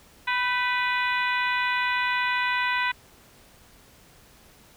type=harmonic tone with a mistuned harmonic; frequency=493.9 Hz; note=B4; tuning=in tune; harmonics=2 / 3 / 4 / 5 / 6 / 7 / 8; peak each=-27 / -29 / -28 / -30 / -38 / -37 / -39 dBFS; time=0.27-2.92 s; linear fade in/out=10 ms; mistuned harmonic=3; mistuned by=+45 cents; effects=pink hiss -54 dBFS RMS until 4.76 s